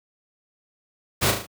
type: noise with echo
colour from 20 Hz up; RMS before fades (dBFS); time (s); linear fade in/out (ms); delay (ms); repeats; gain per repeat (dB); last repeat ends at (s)
pink; -20; 1.21-1.32; 20; 37; 4; -5; 1.468
effects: high-pass 80 Hz 12 dB/octave